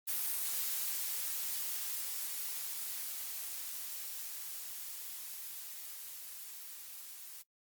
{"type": "noise with level ramp", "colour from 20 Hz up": "blue", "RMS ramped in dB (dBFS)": [-35, -49], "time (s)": [0.07, 7.43], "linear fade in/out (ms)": 20, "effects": ["noise-tail reverb RT60 0.1 s tail -21 dB re dry", "Opus 32 kbps"]}